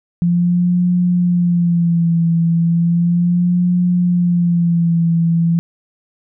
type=tone with vibrato; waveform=sine; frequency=172.4 Hz; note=F3; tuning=22 cents flat; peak=-11 dBFS; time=0.22-5.59 s; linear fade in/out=0 ms; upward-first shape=sine; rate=0.35 Hz; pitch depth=56 cents each way; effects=none